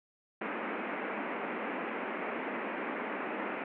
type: band-pass noise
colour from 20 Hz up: pink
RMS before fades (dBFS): -37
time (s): 0.41-3.64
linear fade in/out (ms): 5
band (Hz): 210 to 2500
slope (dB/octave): 48
effects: none